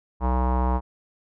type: tone with low-pass filter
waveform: square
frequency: 63.2 Hz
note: B1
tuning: 41 cents sharp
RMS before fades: -22 dBFS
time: 0.2-0.81 s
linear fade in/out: 50 ms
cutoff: 960 Hz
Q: 5.1
effects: none